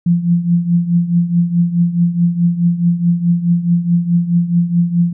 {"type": "tone with tremolo", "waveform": "sine", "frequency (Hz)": 172.5, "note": "F3", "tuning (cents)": -21, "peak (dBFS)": -7, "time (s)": [0.06, 5.13], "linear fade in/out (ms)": 5, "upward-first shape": "triangle", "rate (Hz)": 4.7, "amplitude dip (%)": 80, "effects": []}